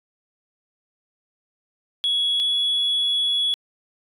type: tone pair in turn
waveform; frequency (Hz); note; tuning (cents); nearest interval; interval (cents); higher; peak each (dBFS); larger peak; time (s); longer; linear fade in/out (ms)
sine; 3355 / 3376; G#7 / G#7; +17 / +28; unison; 11; second; -17; neither; 2.04-2.4 / 2.4-3.54; second; 0
effects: tanh soft clip ceiling -16 dBFS